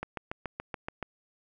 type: click train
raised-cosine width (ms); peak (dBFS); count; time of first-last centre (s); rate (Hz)
0.5; -19; 8; 0.03-1.027; 7.02
effects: none